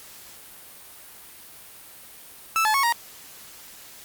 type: tone with pitch steps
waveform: 30% pulse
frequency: 1318 / 863 / 1101 / 940 Hz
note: E6 / A5 / C#6 / A#5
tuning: -1 / -34 / -12 / +14 cents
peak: -16 dBFS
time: 2.56-2.924 s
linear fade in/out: 0 ms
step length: 91 ms
effects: white hiss -45 dBFS RMS until 4.04 s + Opus 48 kbps